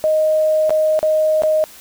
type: tone with dropouts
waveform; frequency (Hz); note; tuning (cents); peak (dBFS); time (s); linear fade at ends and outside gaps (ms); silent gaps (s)
sine; 622.3; D#5; 0; -12; 0.04-1.64; 0; 0.695-0.705 / 0.991-1.029 / 1.421-1.435
effects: white hiss -41 dBFS RMS until 1.8 s